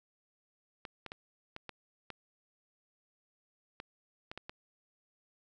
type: clicks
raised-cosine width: 0.3 ms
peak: -26 dBFS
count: 10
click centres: 0.852 / 1.063 / 1.119 / 1.564 / 1.693 / 2.103 / 3.801 / 4.315 / 4.376 / 4.495 s
effects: none